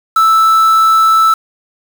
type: tone with quantisation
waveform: triangle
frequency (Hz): 1318.5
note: E6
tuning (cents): 0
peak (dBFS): -4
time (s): 0.16-1.34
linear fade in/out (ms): 5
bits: 4
effects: none